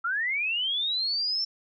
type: linear sweep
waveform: sine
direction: up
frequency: 1319 to 5420 Hz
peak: -25 dBFS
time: 0.04-1.45 s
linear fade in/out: 10 ms
effects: none